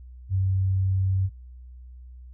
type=tone; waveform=sine; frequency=95.2 Hz; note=F#2; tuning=50 cents sharp; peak=-20 dBFS; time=0.29-1.3 s; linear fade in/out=50 ms; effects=added 62 Hz sine -41 dBFS peak until 2.33 s